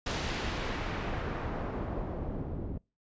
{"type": "noise with low-pass filter sweep", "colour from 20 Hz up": "pink", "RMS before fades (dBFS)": -35, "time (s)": [0.06, 2.78], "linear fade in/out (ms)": 5, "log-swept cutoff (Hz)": [6000, 330], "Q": 0.76, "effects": ["noise-tail reverb RT60 0.3 s tail -26 dB re dry", "resampled to 16000 Hz"]}